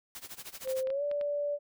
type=noise with tremolo; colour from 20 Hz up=white; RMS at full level=-42 dBFS; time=0.15-0.83 s; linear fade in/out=0 ms; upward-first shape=sine; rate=13 Hz; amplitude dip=90%
type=tone with pitch glide; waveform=sine; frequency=523.3 to 580.6 Hz; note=C5 to D5; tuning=0 to -20 cents; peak=-29 dBFS; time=0.64-1.59 s; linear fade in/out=50 ms; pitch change=+180 cents; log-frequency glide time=0.87-1.03 s
type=clicks; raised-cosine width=0.3 ms; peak=-30 dBFS; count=5; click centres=0.675 / 0.872 / 0.903 / 1.114 / 1.212 s
effects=none